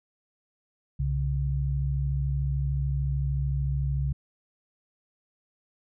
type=tone pair together; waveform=sine; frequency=65.09 / 138.59 Hz; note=C2 / C#3; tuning=-8 / 0 cents; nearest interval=octave + minor second; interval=1308 cents; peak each=-27 dBFS; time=0.99-4.13 s; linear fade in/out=10 ms; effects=none